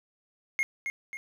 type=tone with echo; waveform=triangle; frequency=2149 Hz; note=C7; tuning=46 cents sharp; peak=-22 dBFS; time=0.59-0.63 s; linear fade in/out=0 ms; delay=270 ms; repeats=2; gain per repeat=-6 dB; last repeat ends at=1.17 s; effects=none